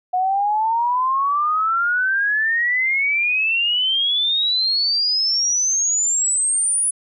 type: exponential sweep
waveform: sine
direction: up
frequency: 724 to 9956 Hz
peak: -16 dBFS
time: 0.13-6.91 s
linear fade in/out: 10 ms
effects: none